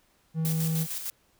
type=tone; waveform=triangle; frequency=160.6 Hz; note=E3; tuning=45 cents flat; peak=-23 dBFS; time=0.34-0.87 s; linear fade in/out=50 ms
type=noise with tremolo; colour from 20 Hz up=blue; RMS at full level=-33 dBFS; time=0.45-1.1 s; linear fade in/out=0 ms; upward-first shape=square; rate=6.6 Hz; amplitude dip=45%
effects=pink hiss -66 dBFS RMS until 1.39 s